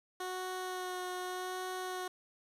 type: tone with vibrato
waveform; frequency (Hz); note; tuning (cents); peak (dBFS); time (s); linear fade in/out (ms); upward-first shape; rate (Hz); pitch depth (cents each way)
15% pulse; 367; F#4; -14; -31; 0.2-2.08; 5; sine; 0.83; 14
effects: resampled to 32000 Hz + 11-bit